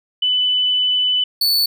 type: tone pair in turn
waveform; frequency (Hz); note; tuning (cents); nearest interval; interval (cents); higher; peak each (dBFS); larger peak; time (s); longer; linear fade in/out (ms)
sine / 45% pulse; 2996 / 4463; F#7 / C#8; +21 / +11; perfect fifth; 690; second; -14 / -13; second; 0.22-1.24 / 1.41-1.66; first; 5
effects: none